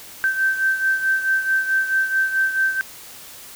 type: beating tone pair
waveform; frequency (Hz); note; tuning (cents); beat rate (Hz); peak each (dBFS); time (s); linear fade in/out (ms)
sine; 1554 / 1558.6; G6 / G6; -16 / -10; 4.6; -18 / -24; 0.24-2.81; 0
effects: white hiss -40 dBFS RMS until 3.55 s